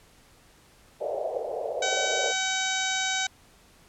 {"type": "band-pass noise", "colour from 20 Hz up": "white", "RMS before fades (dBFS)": -31, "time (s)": [1, 2.33], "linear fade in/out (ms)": 20, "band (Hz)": [450, 670], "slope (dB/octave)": 48}
{"type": "harmonic tone", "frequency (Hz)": 760, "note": "F#5", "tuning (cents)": 46, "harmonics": [1, 2, 3, 4, 5, 6, 7, 8, 9, 10], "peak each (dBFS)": [-33, -31, -33, -36, -32, -42, -41, -34, -37, -40], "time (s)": [1.82, 3.27], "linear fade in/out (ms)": 5}
{"effects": ["pink hiss -57 dBFS RMS until 3.88 s", "low-pass 12000 Hz 12 dB/octave"]}